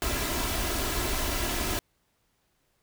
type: noise with comb filter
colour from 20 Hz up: pink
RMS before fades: -29 dBFS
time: 0.02-1.79 s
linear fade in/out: 0 ms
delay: 3 ms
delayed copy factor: +0.55
effects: pink hiss -72 dBFS RMS until 2.82 s